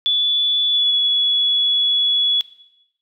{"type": "tone with pitch glide", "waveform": "sine", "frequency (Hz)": [3449, 3388], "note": ["A7", "G#7"], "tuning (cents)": [-35, 34], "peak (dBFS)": -14, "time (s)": [0.06, 2.41], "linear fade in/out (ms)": 0, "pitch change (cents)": -31, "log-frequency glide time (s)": [0.69, 0.95], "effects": ["noise-tail reverb RT60 0.9 s tail -17 dB re dry"]}